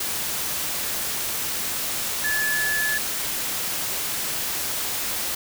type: tone in noise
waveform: sine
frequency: 1719 Hz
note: A6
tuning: 41 cents flat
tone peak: -22 dBFS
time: 2.24-2.98 s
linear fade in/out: 5 ms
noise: white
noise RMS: -27 dBFS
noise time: 0-5.35 s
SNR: +2 dB
effects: none